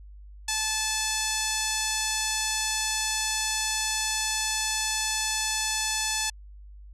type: tone with low-pass filter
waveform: 5% pulse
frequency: 870 Hz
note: A5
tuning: 20 cents flat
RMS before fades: -28 dBFS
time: 0.48-6.3 s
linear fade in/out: 5 ms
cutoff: 8000 Hz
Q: 1.3
effects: added 50 Hz sine -43 dBFS peak until 6.93 s